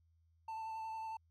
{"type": "tone with vibrato", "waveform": "triangle", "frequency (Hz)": 887, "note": "A5", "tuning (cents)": 14, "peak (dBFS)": -39, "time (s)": [0.48, 1.17], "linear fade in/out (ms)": 5, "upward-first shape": "square", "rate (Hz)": 11, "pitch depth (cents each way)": 12, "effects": ["added 82 Hz sine -69 dBFS peak until 1.3 s"]}